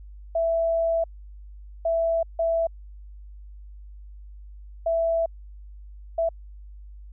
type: tone bursts at uneven times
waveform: sine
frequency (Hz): 662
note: E5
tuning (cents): +7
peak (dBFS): -20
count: 5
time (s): 0.35-1.04 / 1.85-2.23 / 2.39-2.67 / 4.86-5.26 / 6.18-6.29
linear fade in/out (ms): 5
effects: added 50 Hz sine -40 dBFS peak until 7.12 s